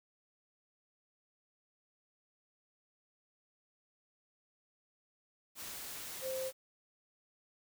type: tone in noise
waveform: sine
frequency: 523.3 Hz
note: C5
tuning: in tune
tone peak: -36 dBFS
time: 6.21-6.52 s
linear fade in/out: 50 ms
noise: white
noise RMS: -45 dBFS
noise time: 5.55-6.53 s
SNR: +6 dB
effects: none